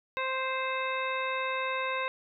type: harmonic tone with a mistuned harmonic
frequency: 523.3 Hz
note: C5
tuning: in tune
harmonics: 1 / 2 / 3 / 4 / 5 / 7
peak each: -35 / -33 / -38 / -37 / -37 / -42 dBFS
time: 0.17-2.08 s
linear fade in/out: 0 ms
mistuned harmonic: 7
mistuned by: +31 cents
effects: none